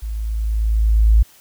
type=tone with level ramp; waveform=sine; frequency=54.4 Hz; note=A1; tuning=19 cents flat; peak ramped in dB=-23 to -7 dBFS; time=0.02-1.23 s; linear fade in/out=10 ms; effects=white hiss -49 dBFS RMS until 1.4 s